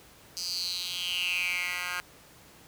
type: tone with high-pass filter sweep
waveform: 10% pulse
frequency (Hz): 178.6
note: F3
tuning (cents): +39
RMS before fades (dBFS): -32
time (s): 0.37-2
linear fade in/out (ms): 0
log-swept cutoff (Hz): 5200 to 1600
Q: 7.2
effects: pink hiss -54 dBFS RMS until 2.67 s + high-pass 60 Hz 12 dB/octave